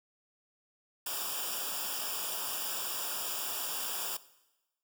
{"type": "noise with comb filter", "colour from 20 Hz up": "white", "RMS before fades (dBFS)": -36, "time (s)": [1.06, 4.17], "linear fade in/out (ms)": 5, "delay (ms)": 0.48, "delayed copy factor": -0.95, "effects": ["noise-tail reverb RT60 1.0 s tail -18 dB re dry"]}